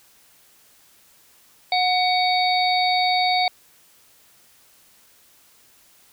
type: harmonic tone with a mistuned harmonic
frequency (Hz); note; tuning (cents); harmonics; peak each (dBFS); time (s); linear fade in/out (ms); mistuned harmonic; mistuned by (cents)
750; F#5; +23; 1 / 3 / 5 / 6; -19 / -24 / -26 / -27; 1.72-3.48; 2; 1; -44
effects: white hiss -55 dBFS RMS until 6.12 s